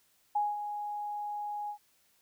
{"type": "tone with ADSR envelope", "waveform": "sine", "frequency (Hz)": 830, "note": "G#5", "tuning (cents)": -1, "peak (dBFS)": -25, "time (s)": [0.35, 1.78], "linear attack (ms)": 9, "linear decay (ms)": 200, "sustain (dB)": -9, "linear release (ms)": 87, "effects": ["white hiss -69 dBFS RMS until 2.21 s"]}